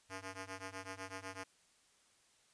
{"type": "ring-modulated tone", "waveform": "5% pulse", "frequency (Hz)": 190, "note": "F#3", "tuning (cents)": 46, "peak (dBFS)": -31, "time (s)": [0.09, 1.44], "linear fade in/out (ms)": 10, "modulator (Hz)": 91, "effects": ["white hiss -70 dBFS RMS until 2.53 s", "resampled to 22050 Hz"]}